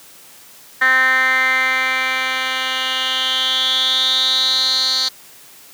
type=tone with band-pass filter sweep; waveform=10% pulse; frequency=260 Hz; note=C4; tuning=11 cents flat; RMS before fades=-17 dBFS; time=0.81-5.09 s; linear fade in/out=10 ms; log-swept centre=1800 to 4500 Hz; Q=7.3; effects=white hiss -43 dBFS RMS until 5.73 s + high-pass 100 Hz 12 dB/octave